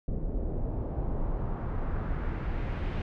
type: noise with low-pass filter sweep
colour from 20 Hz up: brown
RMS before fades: -31 dBFS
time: 0.08-3.02 s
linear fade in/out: 2 ms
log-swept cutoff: 430 to 2800 Hz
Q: 1.3
effects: none